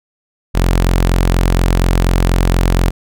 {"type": "tone", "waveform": "sawtooth", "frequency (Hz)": 44.18, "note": "F1", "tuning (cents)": 21, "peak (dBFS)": -6, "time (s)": [0.54, 2.91], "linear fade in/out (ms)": 20, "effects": []}